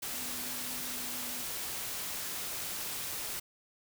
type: tone in noise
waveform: sine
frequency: 247.9 Hz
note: B3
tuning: 7 cents sharp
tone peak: -49 dBFS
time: 0.13-1.43 s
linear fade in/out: 10 ms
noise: white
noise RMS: -38 dBFS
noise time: 0.02-3.4 s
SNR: -14 dB
effects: none